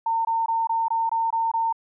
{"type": "tone bursts", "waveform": "sine", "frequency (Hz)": 909, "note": "A#5", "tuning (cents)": -44, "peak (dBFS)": -20, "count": 8, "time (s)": [0.06, 1.727], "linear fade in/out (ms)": 5, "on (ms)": 190, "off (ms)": 21, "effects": []}